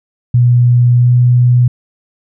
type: tone with pitch glide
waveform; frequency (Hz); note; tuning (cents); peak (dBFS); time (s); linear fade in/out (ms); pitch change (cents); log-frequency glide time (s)
sine; 121.9 to 123.1; B2 to B2; -22 to -5; -5; 0.34-1.68; 5; +17; 0.96-1.12
effects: none